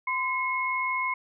sine tone pair together, 1027 / 2173 Hz, C6 / C#7, -33 / -35 cents, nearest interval octave + minor second, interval 1298 cents, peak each -28 dBFS, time 0.07-1.14 s, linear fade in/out 5 ms, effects none

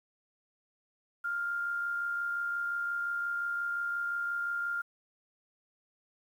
sine tone with amplitude modulation, 1400 Hz, F6, 4 cents sharp, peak -29 dBFS, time 1.24-4.82 s, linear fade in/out 10 ms, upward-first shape sine, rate 65.7 Hz, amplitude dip 35%, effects 10-bit

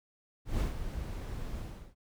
brown noise with ADSR envelope, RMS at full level -29 dBFS, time 0.45-1.95 s, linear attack 150 ms, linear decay 130 ms, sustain -9 dB, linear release 360 ms, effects none

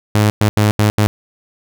sawtooth tone bursts at uneven times, 105.4 Hz, G#2, 26 cents sharp, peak -6 dBFS, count 5, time 0.15-0.3 / 0.41-0.49 / 0.57-0.71 / 0.79-0.9 / 0.98-1.07 s, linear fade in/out 0 ms, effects none

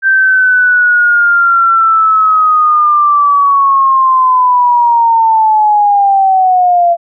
sine linear sweep, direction down, 1568 to 680 Hz, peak -5 dBFS, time 0.02-6.97 s, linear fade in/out 50 ms, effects none

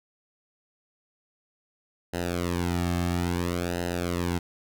sawtooth tone with flanger, 87.5 Hz, F2, 4 cents sharp, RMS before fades -28 dBFS, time 2.13-4.39 s, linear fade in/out 10 ms, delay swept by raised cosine 0.87 to 2.07 ms, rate 0.59 Hz, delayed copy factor -1, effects none

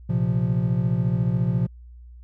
triangle chord, Bb suspended second, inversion none, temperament equal, 116.54 / 130.81 / 174.61 Hz, Bb2 / C3 / F3, 0 / 0 / 0 cents, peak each -22 dBFS, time 0.09-1.67 s, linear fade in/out 10 ms, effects added 60 Hz sine -41 dBFS peak until 2.23 s

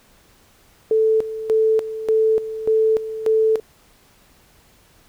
sine tone with tremolo, 440 Hz, A4, in tune, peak -13 dBFS, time 0.91-3.6 s, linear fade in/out 2 ms, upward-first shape square, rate 1.7 Hz, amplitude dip 75%, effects pink hiss -54 dBFS RMS until 5.08 s

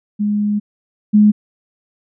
sine tone pair in turn, 207.7 / 209.9 Hz, G#3 / G#3, 0 / +19 cents, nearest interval unison, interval 19 cents, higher second, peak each -14 / -6 dBFS, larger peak second, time 0.19-0.6 / 1.13-1.32 s, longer first, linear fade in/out 20 ms, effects none

